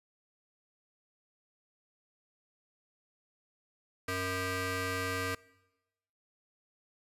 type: ring-modulated tone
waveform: 15% pulse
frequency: 370 Hz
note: F#4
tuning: in tune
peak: -23 dBFS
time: 4.08-5.35 s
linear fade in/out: 5 ms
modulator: 835 Hz
effects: noise-tail reverb RT60 1.0 s tail -23 dB re dry + resampled to 32000 Hz